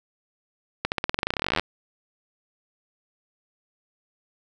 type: accelerating click train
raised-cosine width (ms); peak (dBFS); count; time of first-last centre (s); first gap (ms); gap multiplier
0.3; -7; 25; 0.85-1.596; 69; 0.92
effects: none